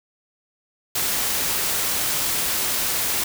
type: noise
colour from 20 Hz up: white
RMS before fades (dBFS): -23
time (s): 0.95-3.24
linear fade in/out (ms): 5
effects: none